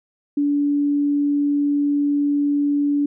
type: tone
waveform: sine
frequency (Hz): 288.1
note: D4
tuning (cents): -33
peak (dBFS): -16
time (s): 0.37-3.06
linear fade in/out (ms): 5
effects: none